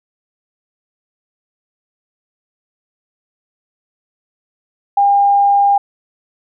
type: tone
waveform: sine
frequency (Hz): 804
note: G5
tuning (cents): +44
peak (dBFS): -8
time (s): 4.97-5.78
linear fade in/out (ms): 5
effects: none